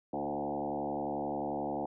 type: tone with frequency modulation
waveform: sine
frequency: 523.3 Hz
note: C5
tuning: in tune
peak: -32 dBFS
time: 0.13-1.86 s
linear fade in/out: 5 ms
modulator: 71.3 Hz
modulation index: 4.4
effects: none